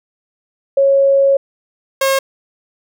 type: tone pair in turn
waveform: sine / sawtooth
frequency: 550 / 539.9 Hz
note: C#5 / C#5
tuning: -14 / -46 cents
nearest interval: unison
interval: 32 cents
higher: first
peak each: -8 dBFS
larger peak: neither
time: 0.77-1.37 / 2.01-2.19 s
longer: first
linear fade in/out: 5 ms
effects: none